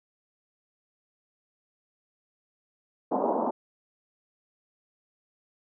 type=band-pass noise; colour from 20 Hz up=white; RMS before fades=-27 dBFS; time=3.11-3.51 s; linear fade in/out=10 ms; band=210 to 960 Hz; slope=48 dB/octave; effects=none